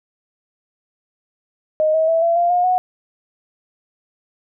sine tone with pitch steps, 621 / 638.5 / 656.4 / 674.9 / 693.8 / 713.3 / 733.4 Hz, D#5 / D#5 / E5 / E5 / F5 / F5 / F#5, -3 / +45 / -8 / +41 / -12 / +36 / -15 cents, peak -13 dBFS, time 1.8-2.78 s, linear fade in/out 0 ms, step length 140 ms, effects none

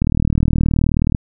click train, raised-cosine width 5 ms, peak -3 dBFS, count 45, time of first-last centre 0.02-1.148 s, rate 39 Hz, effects none

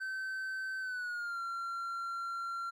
triangle tone with pitch glide, 1539 to 1371.1 Hz, G6 to F6, -32 to -32 cents, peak -34 dBFS, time 0-2.71 s, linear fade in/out 20 ms, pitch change -200 cents, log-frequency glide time 0.8-1.4 s, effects none

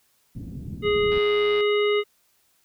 white low-pass noise, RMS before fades -35 dBFS, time 0.35-1.19 s, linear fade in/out 10 ms, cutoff 230 Hz, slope 24 dB/octave
harmonic tone, 415.3 Hz, G#4, in tune, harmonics 1 / 3 / 5 / 7 / 9, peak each -19 / -31 / -29 / -32 / -37 dBFS, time 0.82-2.04 s, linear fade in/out 50 ms
click train, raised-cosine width 0.3 ms, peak -22 dBFS, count 55, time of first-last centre 1.12-1.606 s, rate 111 Hz
effects white hiss -65 dBFS RMS until 2.64 s

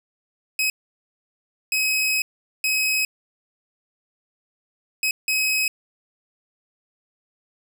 sawtooth tone bursts at uneven times, 2544 Hz, D#7, 38 cents sharp, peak -16 dBFS, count 5, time 0.59-0.7 / 1.72-2.22 / 2.64-3.05 / 5.03-5.11 / 5.28-5.68 s, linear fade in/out 2 ms, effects none

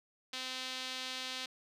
sawtooth tone with band-pass filter, 257.7 Hz, C4, 26 cents flat, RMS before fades -41 dBFS, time 0.33-1.46 s, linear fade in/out 5 ms, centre 3800 Hz, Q 1.8, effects none

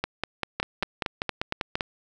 two click trains, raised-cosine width 0.3 ms, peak -10 / -10 dBFS, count 10 / 6, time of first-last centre 0.04-1.808 / 0.6-1.755 s, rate 5.09 / 4.33 Hz, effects none

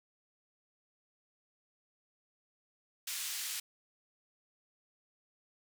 white band-pass noise, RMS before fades -39 dBFS, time 3.07-3.6 s, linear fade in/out 5 ms, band 2000 to 11000 Hz, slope 12 dB/octave, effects none

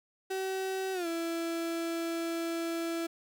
35% pulse tone with pitch glide, 380.7 to 333.3 Hz, F#4 to E4, +49 to +19 cents, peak -30 dBFS, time 0.3-3.07 s, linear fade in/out 10 ms, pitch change -230 cents, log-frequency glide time 0.93-1.07 s, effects none

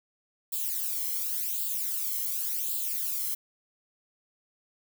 violet noise with flanger, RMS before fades -31 dBFS, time 0.52-3.35 s, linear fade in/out 10 ms, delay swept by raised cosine 0.25 to 0.97 ms, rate 0.9 Hz, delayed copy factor +0.9, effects none

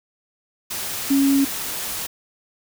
sine tone in noise, 275.8 Hz, C#4, 9 cents flat, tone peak -14 dBFS, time 1.1-1.45 s, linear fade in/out 10 ms, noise white, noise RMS -28 dBFS, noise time 0.7-2.07 s, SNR +11 dB, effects none

